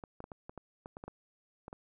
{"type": "clicks", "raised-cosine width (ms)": 1, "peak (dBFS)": -30, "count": 12, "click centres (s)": [0.038, 0.204, 0.241, 0.318, 0.495, 0.577, 0.859, 0.969, 1.039, 1.08, 1.681, 1.729], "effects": []}